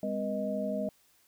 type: tone cluster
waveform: sine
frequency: 203.1 / 255.2 / 479.9 / 623 Hz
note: G#3 / C4 / B4 / D#5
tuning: -38 / -43 / -50 / +2 cents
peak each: -34 / -38 / -40 / -33 dBFS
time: 0.03-0.89 s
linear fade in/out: 2 ms
effects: white hiss -66 dBFS RMS until 1.27 s